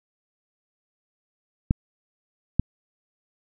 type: clicks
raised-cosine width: 5 ms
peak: -6 dBFS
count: 2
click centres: 1.709 / 2.596 s
effects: none